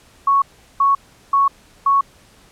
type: tone bursts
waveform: sine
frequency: 1108.7 Hz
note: C#6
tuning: in tune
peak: -11 dBFS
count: 4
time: 0.27-2.01 s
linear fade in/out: 5 ms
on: 150 ms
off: 380 ms
effects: pink hiss -50 dBFS RMS until 2.51 s + low-pass 11000 Hz 12 dB/octave

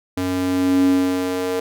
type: tone with high-pass filter sweep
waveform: square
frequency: 91.7 Hz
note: F#2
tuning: 15 cents flat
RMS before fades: -19 dBFS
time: 0.17-1.6 s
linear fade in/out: 5 ms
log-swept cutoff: 190 to 410 Hz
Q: 5.5
effects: none

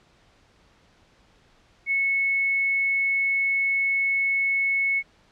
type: tone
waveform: sine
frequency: 2200 Hz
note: C#7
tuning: 14 cents flat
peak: -20 dBFS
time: 1.86-5.03 s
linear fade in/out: 50 ms
effects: pink hiss -59 dBFS RMS until 5.31 s + low-pass 5000 Hz 12 dB/octave

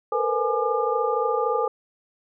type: tone cluster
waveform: sine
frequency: 448.9 / 472.6 / 506 / 838 / 1202 Hz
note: A4 / A#4 / B4 / G#5 / D6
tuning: +35 / +24 / +42 / +15 / +40 cents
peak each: -27 dBFS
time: 0.12-1.68 s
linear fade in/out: 5 ms
effects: none

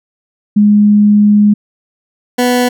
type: tone pair in turn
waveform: sine / 20% pulse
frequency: 207.7 / 247 Hz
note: G#3 / B3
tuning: 0 / 0 cents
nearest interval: minor third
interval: 300 cents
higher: second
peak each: -4 dBFS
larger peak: neither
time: 0.56-1.54 / 2.38-2.69 s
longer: first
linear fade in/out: 10 ms
effects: none

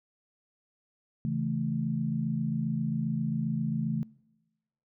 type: chord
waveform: sine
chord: A major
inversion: first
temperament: just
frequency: 137.5 / 165 / 220 Hz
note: C#3 / E3 / A3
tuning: -14 / +2 / 0 cents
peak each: -32 dBFS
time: 1.25-4.03 s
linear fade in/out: 0 ms
effects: noise-tail reverb RT60 1.0 s tail -23 dB re dry

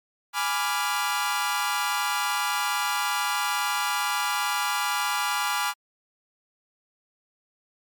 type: chord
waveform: sawtooth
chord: G# diminished seventh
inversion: none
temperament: equal with one note detuned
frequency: 830.6 / 990.6 / 1174.7 / 1396.9 Hz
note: G#5 / B5 / D6 / F6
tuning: 0 / +5 / 0 / 0 cents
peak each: -26 dBFS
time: 0.33-5.74 s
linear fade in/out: 50 ms
effects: MP3 96 kbps

